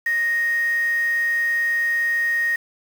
sine tone with quantisation, 1864.7 Hz, A#6, in tune, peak -18 dBFS, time 0.06-2.56 s, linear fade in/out 5 ms, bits 6, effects none

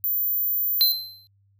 sine tone, 14270 Hz, A9, 23 cents sharp, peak -21 dBFS, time 0.04-0.92 s, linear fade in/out 0 ms
square tone with exponential decay, 4092 Hz, C8, 39 cents flat, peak -14 dBFS, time 0.81-1.27 s, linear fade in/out 0 ms, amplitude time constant 98 ms
effects added 99 Hz sine -59 dBFS peak until 1.59 s

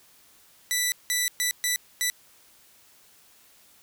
10% pulse tone bursts at uneven times, 1975.5 Hz, B6, in tune, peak -14 dBFS, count 5, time 0.71-0.92 / 1.1-1.28 / 1.4-1.51 / 1.64-1.76 / 2.01-2.1 s, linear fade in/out 0 ms, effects white hiss -57 dBFS RMS until 3.82 s

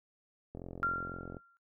click train, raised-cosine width 2 ms, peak -30 dBFS, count 37, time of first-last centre 0.55-1.368 s, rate 44 Hz
sine tone with exponential decay, 1382 Hz, F6, 19 cents flat, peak -26 dBFS, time 0.83-1.57 s, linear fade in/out 0 ms, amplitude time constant 160 ms
effects noise-tail reverb RT60 0.1 s tail -19 dB re dry

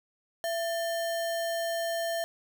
sine tone with sample-and-hold, 670 Hz, E5, 28 cents sharp, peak -28 dBFS, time 0.44-2.24 s, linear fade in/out 0 ms, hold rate 2450 Hz, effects none

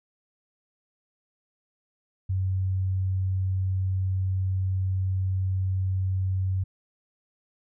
sine tone, 94.3 Hz, F#2, 33 cents sharp, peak -23 dBFS, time 2.29-6.64 s, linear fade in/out 10 ms, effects none

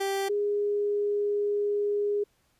30% pulse / sine tone pair in turn, 392 / 411.1 Hz, G4 / G#4, 0 / -18 cents, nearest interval minor second, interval 82 cents, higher second, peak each -24 dBFS, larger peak neither, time 0-0.29 / 0.29-2.24 s, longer second, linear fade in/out 10 ms, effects pink hiss -69 dBFS RMS until 2.59 s + resampled to 32000 Hz

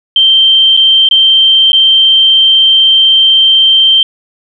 sine tone with dropouts, 3136 Hz, G7, in tune, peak -3 dBFS, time 0.16-4.03 s, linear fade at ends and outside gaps 2 ms, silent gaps 0.767-0.773 / 1.088-1.111 / 1.72-1.73 s, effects none

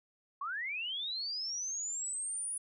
sine linear sweep, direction up, 1064 to 9900 Hz, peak -35 dBFS, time 0.41-2.58 s, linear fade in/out 5 ms, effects none

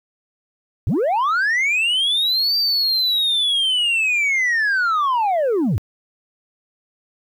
sine linear two-way sweep, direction up then down, 73.42 to 4699 to 73.42 Hz, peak -13 dBFS, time 0.87-5.78 s, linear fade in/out 0 ms, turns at 2.57 s, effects tanh soft clip ceiling -15 dBFS + 9-bit

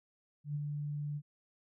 sine tone with ADSR envelope, 146.83 Hz, D3, in tune, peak -32 dBFS, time 0.44-1.22 s, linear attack 110 ms, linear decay 29 ms, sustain -3 dB, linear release 56 ms, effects none

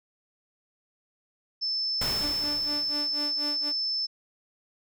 sine tone, 5274 Hz, E8, in tune, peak -26 dBFS, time 1.61-4.07 s, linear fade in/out 20 ms
pink noise with exponential decay, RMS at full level -31 dBFS, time 2.01-3.58 s, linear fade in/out 5 ms, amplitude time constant 340 ms
sawtooth tone with tremolo, 293.7 Hz, D4, in tune, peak -29 dBFS, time 2.19-3.73 s, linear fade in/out 50 ms, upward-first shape sine, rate 4.1 Hz, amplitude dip 95%
effects none

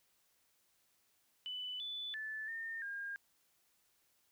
sine tone with pitch steps, 2992 / 3481 / 1746 / 1818 / 1615 Hz, F#7 / A7 / A6 / A#6 / G#6, +19 / -19 / -14 / -44 / -49 cents, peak -40 dBFS, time 1.46-3.16 s, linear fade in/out 0 ms, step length 340 ms, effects white hiss -75 dBFS RMS until 4.31 s

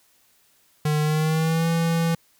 square tone with pitch glide, 151.4 to 166.06 Hz, D#3 to E3, -47 to +13 cents, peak -20 dBFS, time 0.85-2.15 s, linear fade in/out 5 ms, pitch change +160 cents, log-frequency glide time 1.01-1.68 s, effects white hiss -61 dBFS RMS until 2.39 s

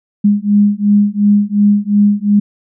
sine beating tone pair, 203.9 / 206.7 Hz, G#3 / G#3, -32 / -8 cents, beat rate 2.8 Hz, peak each -11 dBFS, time 0.24-2.4 s, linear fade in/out 10 ms, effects none

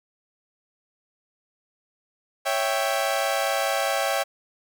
sawtooth chord, C# diminished, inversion none, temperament equal, 554.4 / 659.3 / 784 Hz, C#5 / E5 / G5, 0 / 0 / 0 cents, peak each -23 dBFS, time 2.45-4.24 s, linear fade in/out 20 ms, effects none

